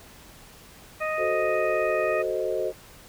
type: harmonic tone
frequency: 622.3 Hz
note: D#5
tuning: in tune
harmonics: 1 / 2 / 3 / 4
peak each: -28 / -31 / -33 / -34 dBFS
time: 1-2.23 s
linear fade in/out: 20 ms
type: chord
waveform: sine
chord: F# diminished seventh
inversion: none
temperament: equal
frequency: 370 / 440 / 523.3 / 622.3 Hz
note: F#4 / A4 / C5 / Eb5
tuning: 0 / 0 / 0 / 0 cents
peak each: -30 dBFS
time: 1.17-2.73 s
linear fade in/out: 50 ms
effects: pink hiss -49 dBFS RMS until 3.08 s